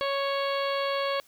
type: harmonic tone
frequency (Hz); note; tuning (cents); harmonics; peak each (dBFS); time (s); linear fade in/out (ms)
554.4; C#5; 0; 1 / 2 / 3 / 4 / 5 / 6 / 7 / 8; -28 / -31 / -38 / -38 / -40 / -38 / -45 / -40; 0.01-1.2; 0
effects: white hiss -60 dBFS RMS until 1.27 s